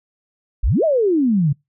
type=exponential two-way sweep; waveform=sine; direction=up then down; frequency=36.71 to 674 to 134.5 Hz; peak=-13 dBFS; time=0.63-1.53 s; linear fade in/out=10 ms; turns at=0.84 s; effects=noise-tail reverb RT60 0.2 s tail -26 dB re dry